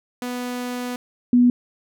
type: tone pair in turn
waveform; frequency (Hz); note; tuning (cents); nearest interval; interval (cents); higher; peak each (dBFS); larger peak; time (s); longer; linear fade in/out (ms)
sawtooth / sine; 246.9 / 244.6; B3 / B3; 0 / -16; unison; 16; first; -22 / -11; second; 0.22-0.96 / 1.33-1.5; first; 2
effects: none